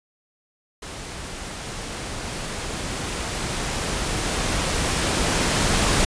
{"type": "noise with level ramp", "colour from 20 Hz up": "pink", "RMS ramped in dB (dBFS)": [-35, -19], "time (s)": [0.82, 6.05], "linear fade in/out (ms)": 5, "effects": ["resampled to 22050 Hz"]}